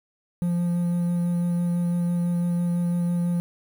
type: tone with vibrato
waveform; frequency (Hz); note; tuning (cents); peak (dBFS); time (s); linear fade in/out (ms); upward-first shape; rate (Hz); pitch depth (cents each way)
triangle; 173.9; F3; -7; -19; 0.42-3.4; 0; sine; 6; 10
effects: 8-bit